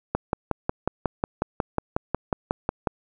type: click train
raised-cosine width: 1 ms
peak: -8 dBFS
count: 16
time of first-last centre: 0.15-2.872 s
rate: 5.51 Hz
effects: none